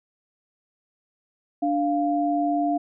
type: tone pair together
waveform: sine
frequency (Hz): 293 / 696.9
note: D4 / F5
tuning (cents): -4 / -4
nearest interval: octave + minor third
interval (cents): 1500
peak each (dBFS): -23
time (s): 1.62-2.78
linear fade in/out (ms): 10
effects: none